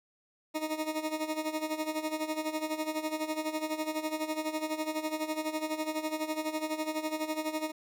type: tone with tremolo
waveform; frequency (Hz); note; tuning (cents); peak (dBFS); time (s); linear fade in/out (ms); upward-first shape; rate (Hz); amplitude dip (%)
20% pulse; 311.1; D#4; 0; -24; 0.54-7.72; 20; sine; 12; 75
effects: none